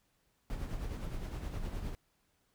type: noise with tremolo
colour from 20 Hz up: brown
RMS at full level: -37 dBFS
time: 0.5-1.95 s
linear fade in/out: 0 ms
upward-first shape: sine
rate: 9.7 Hz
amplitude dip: 45%
effects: pink hiss -75 dBFS RMS until 2.54 s